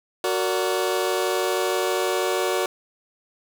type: chord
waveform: sawtooth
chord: Gb augmented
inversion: none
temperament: just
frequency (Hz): 370 / 462.5 / 578.1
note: Gb4 / Bb4 / D5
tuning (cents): 0 / -14 / -27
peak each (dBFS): -20 / -23 / -23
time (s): 0.24-2.66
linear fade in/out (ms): 2
effects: 8-bit